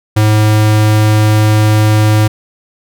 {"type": "tone", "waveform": "square", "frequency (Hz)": 107.2, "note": "A2", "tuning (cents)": -45, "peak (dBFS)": -7, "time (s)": [0.16, 2.28], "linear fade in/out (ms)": 10, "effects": []}